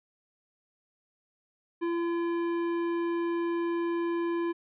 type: tone with tanh clipping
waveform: sine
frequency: 340 Hz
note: F4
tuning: 46 cents flat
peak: -29 dBFS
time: 1.81-4.53 s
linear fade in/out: 20 ms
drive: 14 dB
effects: resampled to 8000 Hz